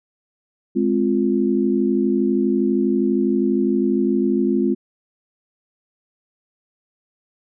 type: chord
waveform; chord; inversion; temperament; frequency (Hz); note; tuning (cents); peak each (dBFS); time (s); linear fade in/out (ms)
sine; F minor; first; just; 209.5 / 261.9 / 349.2; Ab3 / C4 / F4; +15 / +2 / 0; -20; 0.75-4.75; 20
effects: none